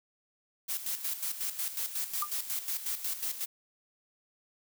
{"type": "noise with tremolo", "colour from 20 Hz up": "blue", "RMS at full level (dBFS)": -33, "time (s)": [0.68, 3.46], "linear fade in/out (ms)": 20, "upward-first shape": "square", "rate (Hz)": 5.5, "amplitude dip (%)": 65}
{"type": "tone with exponential decay", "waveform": "sine", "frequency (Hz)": 1200, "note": "D6", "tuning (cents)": 37, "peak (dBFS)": -26, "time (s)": [2.22, 2.3], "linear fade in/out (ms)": 5, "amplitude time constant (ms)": 17}
{"effects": []}